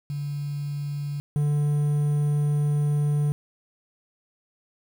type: tone pair in turn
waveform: sine / triangle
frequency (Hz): 144.3 / 146.91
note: D3 / D3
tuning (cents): -30 / +1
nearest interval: unison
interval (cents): 31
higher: second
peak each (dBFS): -27 / -18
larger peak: second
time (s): 0.1-1.2 / 1.36-3.32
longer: second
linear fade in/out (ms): 0
effects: 8-bit